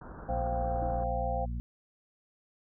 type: low-pass noise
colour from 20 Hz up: pink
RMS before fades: -45 dBFS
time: 0.01-1.04 s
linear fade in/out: 5 ms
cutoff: 1600 Hz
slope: 96 dB/octave
type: chord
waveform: sine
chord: C suspended fourth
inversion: none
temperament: just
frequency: 523.3 / 697.7 / 784.9 Hz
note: C5 / F5 / G5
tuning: 0 / -2 / +2 cents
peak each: -35 dBFS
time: 0.28-1.46 s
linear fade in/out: 20 ms
type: harmonic tone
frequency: 58.8 Hz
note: A#1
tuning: 16 cents sharp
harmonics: 1 / 2 / 3 / 4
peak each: -33 / -40 / -45 / -45 dBFS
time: 0.29-1.6 s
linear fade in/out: 0 ms
type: tone with exponential decay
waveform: sine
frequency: 313.9 Hz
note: D#4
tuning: 15 cents sharp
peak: -39 dBFS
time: 0.82-1.19 s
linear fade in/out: 2 ms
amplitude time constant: 79 ms
effects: none